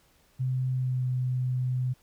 sine tone with pitch glide, 128.9 to 126.98 Hz, C3 to B2, -26 to +49 cents, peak -25 dBFS, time 0.39-1.94 s, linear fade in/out 20 ms, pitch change -25 cents, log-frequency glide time 0.69-1.06 s, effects pink hiss -64 dBFS RMS until 2.02 s

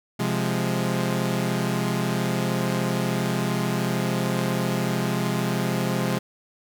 sawtooth chord, F minor, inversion second, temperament equal, 130.81 / 174.61 / 207.7 Hz, C3 / F3 / Ab3, 0 / 0 / 0 cents, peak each -23 dBFS, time 0.19-6.19 s, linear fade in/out 10 ms, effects none

